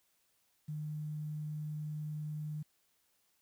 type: tone with quantisation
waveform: sine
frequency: 151.7 Hz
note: D#3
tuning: 44 cents flat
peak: -37 dBFS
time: 0.68-2.63 s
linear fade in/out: 10 ms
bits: 11
effects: white hiss -75 dBFS RMS until 3.41 s